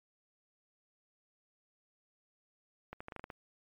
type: clicks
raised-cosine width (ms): 0.5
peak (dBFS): -28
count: 8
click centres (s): 2.93 / 3.005 / 3.084 / 3.122 / 3.163 / 3.195 / 3.241 / 3.302
effects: MP3 64 kbps